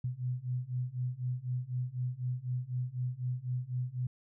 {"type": "beating tone pair", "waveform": "sine", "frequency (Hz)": [123.47, 127.47], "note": ["B2", "C3"], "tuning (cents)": [0, -45], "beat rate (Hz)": 4, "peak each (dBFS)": [-36, -35], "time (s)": [0.04, 4.07], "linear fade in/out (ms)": 5, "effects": []}